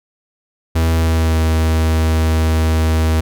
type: tone with pitch glide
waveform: 45% pulse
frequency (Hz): 81.8 to 79.93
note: E2 to D#2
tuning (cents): -13 to +47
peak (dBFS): -12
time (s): 0.75-3.21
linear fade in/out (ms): 10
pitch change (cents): -40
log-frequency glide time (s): 0.96-1.37
effects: none